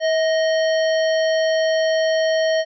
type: harmonic tone with a mistuned harmonic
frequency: 622.3 Hz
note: D#5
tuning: in tune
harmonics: 1 / 3 / 5 / 7 / 9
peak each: -16 / -26 / -30 / -33 / -35 dBFS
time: 0-2.65 s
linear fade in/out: 50 ms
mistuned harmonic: 1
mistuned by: +51 cents
effects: none